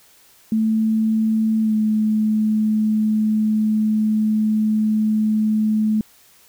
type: tone with pitch glide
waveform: sine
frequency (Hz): 220 to 215.6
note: A3 to A3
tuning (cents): 0 to -35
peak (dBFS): -15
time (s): 0.52-6.01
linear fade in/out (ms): 2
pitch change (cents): -35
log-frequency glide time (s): 1.62-1.74
effects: white hiss -52 dBFS RMS until 6.48 s